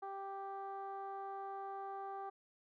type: tone with low-pass filter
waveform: 15% pulse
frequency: 392 Hz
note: G4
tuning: in tune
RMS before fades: -45 dBFS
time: 0.02-2.3 s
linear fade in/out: 10 ms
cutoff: 940 Hz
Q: 3
effects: none